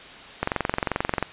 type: click train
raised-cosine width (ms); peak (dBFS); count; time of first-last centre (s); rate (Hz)
0.5; -7; 19; 0.43-1.226; 22.6
effects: white hiss -42 dBFS RMS until 1.32 s + resampled to 8000 Hz